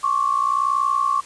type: tone pair together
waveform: sine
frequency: 1086 / 1147 Hz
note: C#6 / D6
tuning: -36 / -41 cents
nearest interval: minor second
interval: 95 cents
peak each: -20 dBFS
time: 0.03-1.21 s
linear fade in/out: 10 ms
effects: white hiss -42 dBFS RMS until 1.25 s + resampled to 22050 Hz